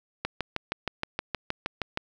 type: click train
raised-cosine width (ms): 0.3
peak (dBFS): -12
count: 12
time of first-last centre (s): 0.25-1.974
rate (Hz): 6.38
effects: none